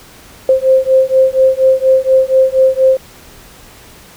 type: beating tone pair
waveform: sine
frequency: 523.3 / 527.5 Hz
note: C5 / C5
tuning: 0 / +14 cents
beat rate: 4.2 Hz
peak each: -10 dBFS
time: 0.49-2.97 s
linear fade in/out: 2 ms
effects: pink hiss -39 dBFS RMS until 4.16 s